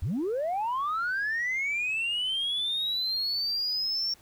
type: linear sweep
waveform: sine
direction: up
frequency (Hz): 63.5 to 5510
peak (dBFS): -25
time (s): 0.02-4.14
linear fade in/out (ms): 5
effects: tanh soft clip ceiling -24 dBFS + pink hiss -58 dBFS RMS until 4.21 s